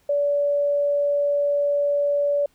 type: tone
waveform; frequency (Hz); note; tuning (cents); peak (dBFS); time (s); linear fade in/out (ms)
sine; 575; D5; -37; -18; 0.09-2.46; 5
effects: pink hiss -63 dBFS RMS until 2.54 s